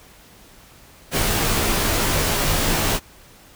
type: noise with comb filter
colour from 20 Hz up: pink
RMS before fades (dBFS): -20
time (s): 1.11-3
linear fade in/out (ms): 50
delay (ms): 16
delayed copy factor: -0.7
effects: pink hiss -48 dBFS RMS until 3.55 s